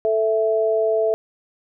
sine tone pair together, 440 / 659.3 Hz, A4 / E5, 0 / 0 cents, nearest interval perfect fifth, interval 700 cents, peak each -19 dBFS, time 0.05-1.14 s, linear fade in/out 0 ms, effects none

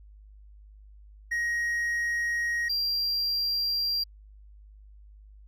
triangle tone pair in turn, 1884 / 4747 Hz, A#6 / D8, +18 / +18 cents, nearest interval octave + major third, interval 1600 cents, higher second, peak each -24 dBFS, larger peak neither, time 1.31-2.69 / 2.69-4.04 s, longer first, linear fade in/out 10 ms, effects added 51 Hz sine -48 dBFS peak until 5.47 s

